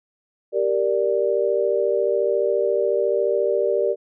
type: chord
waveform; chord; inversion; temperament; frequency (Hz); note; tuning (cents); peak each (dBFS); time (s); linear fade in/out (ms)
sine; G minor; none; equal; 392 / 466.2 / 587.3; G4 / Bb4 / D5; 0 / 0 / 0; -22; 0.52-3.96; 50
effects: none